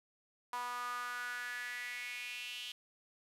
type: tone with high-pass filter sweep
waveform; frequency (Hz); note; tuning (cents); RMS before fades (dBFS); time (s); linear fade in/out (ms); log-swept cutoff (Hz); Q
sawtooth; 244.6; B3; -16; -42; 0.53-2.72; 2; 1000 to 3100; 5.9
effects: resampled to 32000 Hz + 11-bit